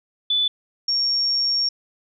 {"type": "tone pair in turn", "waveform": "sine", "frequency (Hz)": [3483, 5529], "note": ["A7", "F8"], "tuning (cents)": [-18, -18], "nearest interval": "minor sixth", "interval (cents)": 800, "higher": "second", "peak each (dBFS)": [-17, -18], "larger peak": "first", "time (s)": [[0.3, 0.48], [0.88, 1.69]], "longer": "second", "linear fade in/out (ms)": 5, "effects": []}